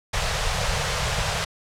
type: band-stop noise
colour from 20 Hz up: pink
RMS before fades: -24 dBFS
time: 0.13-1.45 s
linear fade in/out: 10 ms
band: 170 to 450 Hz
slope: 48 dB/octave
effects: low-pass 7000 Hz 12 dB/octave